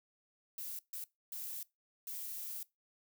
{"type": "noise bursts at uneven times", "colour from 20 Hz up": "violet", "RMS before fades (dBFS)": -43, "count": 4, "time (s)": [[0.58, 0.79], [0.93, 1.04], [1.32, 1.63], [2.07, 2.63]], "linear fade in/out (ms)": 2, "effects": ["noise-tail reverb RT60 0.2 s tail -21 dB re dry"]}